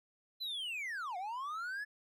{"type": "linear two-way sweep", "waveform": "triangle", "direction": "down then up", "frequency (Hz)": [4100, 698.5, 1734], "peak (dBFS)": -36, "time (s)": [0.4, 1.85], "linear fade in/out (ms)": 20, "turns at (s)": 1.17, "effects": []}